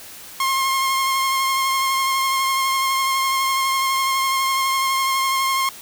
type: tone with vibrato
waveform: sawtooth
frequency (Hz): 1069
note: C6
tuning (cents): +37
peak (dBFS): -14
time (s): 0.4-5.69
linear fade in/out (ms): 2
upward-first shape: triangle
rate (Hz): 12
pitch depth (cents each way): 23
effects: white hiss -39 dBFS RMS until 5.81 s